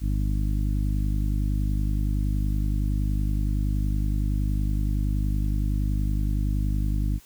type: harmonic tone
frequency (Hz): 50.7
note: G#1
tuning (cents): -41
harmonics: 1 / 2 / 3 / 4 / 5 / 6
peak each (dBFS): -23 / -29 / -33 / -35 / -37 / -39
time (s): 0-7.2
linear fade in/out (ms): 50
effects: white hiss -54 dBFS RMS until 7.25 s